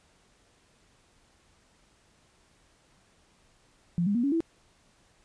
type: tone with pitch steps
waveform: sine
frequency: 172.7 / 203 / 238.7 / 280.6 / 329.8 Hz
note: F3 / G#3 / A#3 / C#4 / E4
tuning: -19 / -39 / +41 / +21 / +1 cents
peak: -23 dBFS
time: 3.98-4.405 s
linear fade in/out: 0 ms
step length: 85 ms
effects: pink hiss -64 dBFS RMS until 5.24 s + resampled to 22050 Hz